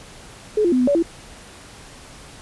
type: tone with pitch steps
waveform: sine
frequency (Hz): 425.3 / 346.5 / 253.8 / 249.2 / 571 / 334.9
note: G#4 / F4 / B3 / B3 / D5 / E4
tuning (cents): +41 / -14 / +47 / +16 / -49 / +27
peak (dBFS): -14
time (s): 0.57-1.026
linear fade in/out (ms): 5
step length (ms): 76
effects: pink hiss -42 dBFS RMS until 2.41 s + resampled to 24000 Hz